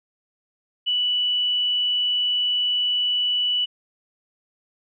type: tone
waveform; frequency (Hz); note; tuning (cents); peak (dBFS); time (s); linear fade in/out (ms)
sine; 2960; F#7; 0; -19; 0.86-3.66; 20
effects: none